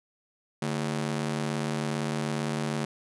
sawtooth ring-modulated tone, 184.3 Hz, F#3, 7 cents flat, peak -21 dBFS, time 0.62-2.85 s, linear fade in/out 2 ms, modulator 38.8 Hz, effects resampled to 24000 Hz

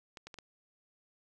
clicks, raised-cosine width 0.2 ms, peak -29 dBFS, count 4, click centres 0.172 / 0.27 / 0.342 / 0.387 s, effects none

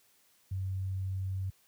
sine tone, 95 Hz, F#2, 46 cents sharp, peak -31 dBFS, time 0.51-1.5 s, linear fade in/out 5 ms, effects white hiss -67 dBFS RMS until 1.67 s + high-pass 60 Hz 12 dB/octave

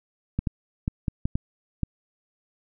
clicks, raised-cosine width 5 ms, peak -12 dBFS, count 7, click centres 0.39 / 0.472 / 0.879 / 1.082 / 1.255 / 1.355 / 1.833 s, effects none

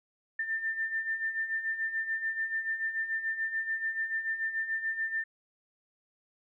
sine beating tone pair, 1787 / 1793.9 Hz, A6 / A6, +26 / +33 cents, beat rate 6.9 Hz, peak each -37 / -31 dBFS, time 0.39-5.24 s, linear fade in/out 5 ms, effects none

